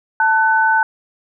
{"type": "tone pair together", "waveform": "sine", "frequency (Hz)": [885, 1503.9], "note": ["A5", "F#6"], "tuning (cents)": [10, 28], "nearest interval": "major sixth", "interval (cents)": 918, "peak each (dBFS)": -14, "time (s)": [0.2, 0.83], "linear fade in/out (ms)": 2, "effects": []}